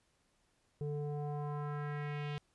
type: tone with low-pass filter sweep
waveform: square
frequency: 146.83 Hz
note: D3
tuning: in tune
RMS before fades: -39 dBFS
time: 0.81-2.38 s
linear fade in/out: 0 ms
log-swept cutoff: 400 to 3200 Hz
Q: 2.3
effects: pink hiss -75 dBFS RMS until 2.54 s + resampled to 24000 Hz